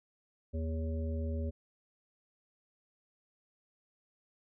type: harmonic tone with a mistuned harmonic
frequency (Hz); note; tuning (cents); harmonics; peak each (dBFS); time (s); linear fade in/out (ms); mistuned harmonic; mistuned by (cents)
79.8; D#2; +44; 1 / 3 / 5 / 7; -33 / -41 / -46 / -45; 0.53-1.51; 20; 5; +33
effects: none